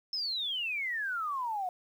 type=exponential sweep; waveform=sine; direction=down; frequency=5310 to 709 Hz; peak=-31 dBFS; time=0.13-1.69 s; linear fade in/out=2 ms; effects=10-bit